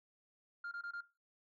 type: tone bursts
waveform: sine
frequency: 1402 Hz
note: F6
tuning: 6 cents sharp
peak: -39 dBFS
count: 4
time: 0.64-1.008 s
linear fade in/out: 5 ms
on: 74 ms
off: 24 ms
effects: noise-tail reverb RT60 0.3 s tail -19 dB re dry + tanh soft clip ceiling -39 dBFS